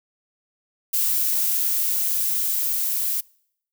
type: noise with level ramp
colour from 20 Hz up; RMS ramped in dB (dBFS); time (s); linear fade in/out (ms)
violet; -21 to -24; 0.93-3.21; 10
effects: noise-tail reverb RT60 0.7 s tail -26 dB re dry